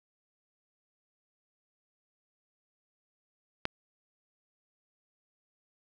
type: click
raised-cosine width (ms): 0.3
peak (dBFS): -13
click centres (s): 3.654
effects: none